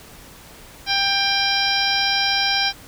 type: harmonic tone with a mistuned harmonic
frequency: 792 Hz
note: G5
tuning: 18 cents sharp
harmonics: 1 / 2 / 3 / 4 / 5 / 6 / 7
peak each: -25 / -25 / -25 / -25 / -25 / -25 / -25 dBFS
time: 0.86-2.73 s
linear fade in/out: 50 ms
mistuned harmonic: 6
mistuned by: +60 cents
effects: pink hiss -43 dBFS RMS until 2.87 s